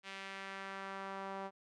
sawtooth tone with band-pass filter sweep, 194.3 Hz, G3, 15 cents flat, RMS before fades -45 dBFS, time 0.03-1.51 s, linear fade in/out 50 ms, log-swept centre 2600 to 840 Hz, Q 1.3, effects resampled to 24000 Hz

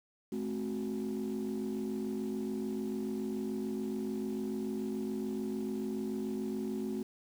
sine chord, F# diminished, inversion first, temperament equal with one note detuned, 214.7 / 261.6 / 370 Hz, A3 / C4 / F#4, -42 / 0 / 0 cents, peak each -35 / -37 / -37 dBFS, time 0.32-7.03 s, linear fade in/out 5 ms, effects tanh soft clip ceiling -29 dBFS + 9-bit

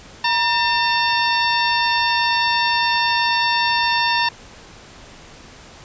harmonic tone with a mistuned harmonic, 901 Hz, A5, 41 cents sharp, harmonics 1 / 2 / 3 / 4 / 5 / 6, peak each -19 / -22 / -24 / -25 / -26 / -27 dBFS, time 0.24-4.29 s, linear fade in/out 5 ms, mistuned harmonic 1, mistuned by +88 cents, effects pink hiss -42 dBFS RMS until 5.84 s + resampled to 16000 Hz

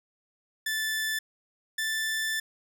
sawtooth tone pair in turn, 1755 / 1763 Hz, A6 / A6, -5 / +3 cents, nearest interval unison, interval 8 cents, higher second, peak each -24 dBFS, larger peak neither, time 0.66-1.19 / 1.78-2.4 s, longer second, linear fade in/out 5 ms, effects none

